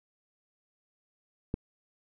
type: click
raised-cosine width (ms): 3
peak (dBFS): -17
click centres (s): 1.541
effects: none